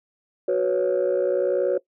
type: chord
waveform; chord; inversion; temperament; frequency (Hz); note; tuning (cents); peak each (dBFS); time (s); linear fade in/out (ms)
sine; F# suspended fourth; none; equal; 370 / 493.9 / 554.4; F#4 / B4 / C#5; 0 / 0 / 0; -22 / -23 / -21; 0.48-1.78; 5
effects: noise-tail reverb RT60 0.1 s tail -20 dB re dry + tanh soft clip ceiling -14 dBFS